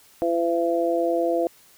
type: harmonic tone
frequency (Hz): 169.1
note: E3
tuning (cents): +44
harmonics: 2 / 3 / 4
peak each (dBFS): -24 / -24 / -24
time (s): 0.22-1.47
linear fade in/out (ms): 0
effects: white hiss -54 dBFS RMS until 1.77 s